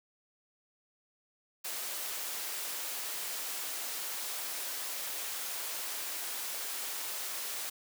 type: high-pass noise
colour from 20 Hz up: white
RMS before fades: -38 dBFS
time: 1.64-7.7 s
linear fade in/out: 10 ms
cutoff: 420 Hz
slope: 12 dB/octave
effects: none